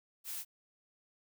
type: noise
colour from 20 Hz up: blue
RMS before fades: -41 dBFS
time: 0.24-0.45 s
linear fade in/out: 50 ms
effects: none